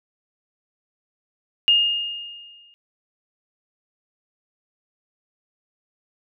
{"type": "tone with exponential decay", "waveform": "sine", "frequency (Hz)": 2836, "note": "F7", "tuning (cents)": 26, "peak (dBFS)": -11, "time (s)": [1.68, 2.74], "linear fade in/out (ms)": 0, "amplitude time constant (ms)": 230, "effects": []}